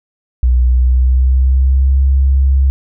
sine tone with pitch glide, 61.74 to 67.33 Hz, B1 to C#2, 0 to -50 cents, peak -7 dBFS, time 0.43-2.7 s, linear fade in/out 0 ms, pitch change +150 cents, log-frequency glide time 0.63-1.99 s, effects none

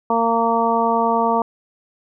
harmonic tone, 230 Hz, A#3, 23 cents flat, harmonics 1 / 2 / 3 / 4 / 5, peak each -23 / -22 / -21 / -19 / -23 dBFS, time 0.1-1.42 s, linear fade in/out 2 ms, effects none

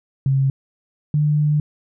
sine tone pair in turn, 135.4 / 149.47 Hz, C#3 / D3, -40 / +31 cents, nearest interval major second, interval 171 cents, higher second, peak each -14 dBFS, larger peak neither, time 0.26-0.5 / 1.14-1.6 s, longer second, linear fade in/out 2 ms, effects none

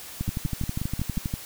two click trains, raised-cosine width 5 ms, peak -15 / -16 dBFS, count 15 / 6, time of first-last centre 0.21-1.339 / 0.28-1.173 s, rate 12.4 / 5.6 Hz, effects white hiss -41 dBFS RMS until 1.45 s

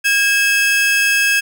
40% pulse tone pair together, 1629.8 / 2602 Hz, G#6 / E7, -33 / -23 cents, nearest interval minor sixth, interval 810 cents, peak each -14 dBFS, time 0.04-1.41 s, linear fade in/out 20 ms, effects none

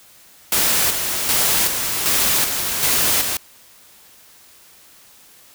white noise with tremolo, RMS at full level -17 dBFS, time 0.52-3.37 s, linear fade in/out 2 ms, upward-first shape square, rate 1.3 Hz, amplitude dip 45%, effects white hiss -48 dBFS RMS until 5.54 s

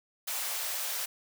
white high-pass noise, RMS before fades -34 dBFS, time 0.27-1.06 s, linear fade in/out 10 ms, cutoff 500 Hz, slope 48 dB/octave, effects none

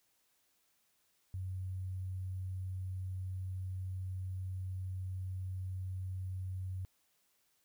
sine tone with sample-and-hold, 93.3 Hz, F#2, 15 cents sharp, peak -37 dBFS, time 1.34-6.85 s, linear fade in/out 0 ms, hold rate 11025 Hz, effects white hiss -75 dBFS RMS until 7.64 s

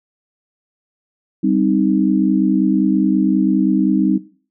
sine chord, C minor, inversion second, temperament equal, 196 / 261.6 / 311.1 Hz, G3 / C4 / Eb4, 0 / 0 / 0 cents, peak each -17 dBFS, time 1.43-4.18 s, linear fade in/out 10 ms, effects noise-tail reverb RT60 0.4 s tail -17 dB re dry

